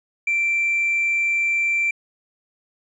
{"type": "tone", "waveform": "triangle", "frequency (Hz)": 2349, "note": "D7", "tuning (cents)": 0, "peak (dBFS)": -15, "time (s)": [0.27, 1.91], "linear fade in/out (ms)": 5, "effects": ["tanh soft clip ceiling -14 dBFS", "resampled to 22050 Hz"]}